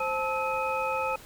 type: tone cluster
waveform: sine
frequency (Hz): 525 / 872 / 1296 / 2513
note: C5 / A5 / E6 / D#7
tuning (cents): +6 / -16 / -30 / +17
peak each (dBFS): -31 / -31 / -32 / -34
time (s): 0-1.16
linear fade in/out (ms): 5
effects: pink hiss -49 dBFS RMS until 1.25 s